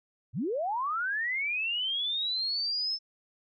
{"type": "linear sweep", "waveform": "sine", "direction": "up", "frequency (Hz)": [86.6, 5300], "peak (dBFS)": -28, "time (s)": [0.33, 2.99], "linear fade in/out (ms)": 50, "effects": []}